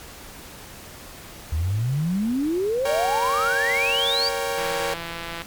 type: exponential sweep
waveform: sine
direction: up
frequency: 73.42 to 4800 Hz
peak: -20 dBFS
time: 1.52-4.29 s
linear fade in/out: 5 ms
type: chord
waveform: sawtooth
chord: G diminished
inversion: first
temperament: equal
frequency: 466.2 / 554.4 / 784 Hz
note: Bb4 / Db5 / G5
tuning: 0 / 0 / 0 cents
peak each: -24 / -23 / -26 dBFS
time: 2.85-4.94 s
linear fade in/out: 5 ms
type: click train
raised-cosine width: 0.3 ms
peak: -16 dBFS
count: 142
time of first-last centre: 4.58-5.419 s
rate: 168 Hz
effects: pink hiss -41 dBFS RMS until 5.46 s + MP3 96 kbps